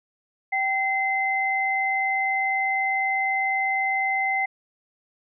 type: tone pair together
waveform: sine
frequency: 774 / 2062 Hz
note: G5 / C7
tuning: -22 / -26 cents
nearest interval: octave + perfect fourth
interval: 1696 cents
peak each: -25 / -23 dBFS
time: 0.52-4.46 s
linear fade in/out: 10 ms
effects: none